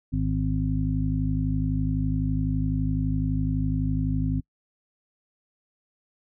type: harmonic tone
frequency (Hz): 51.91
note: G#1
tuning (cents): 0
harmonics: 1 / 2 / 3 / 5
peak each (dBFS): -28 / -28 / -28 / -28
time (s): 0.12-4.41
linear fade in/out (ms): 20
effects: noise-tail reverb RT60 0.1 s tail -26 dB re dry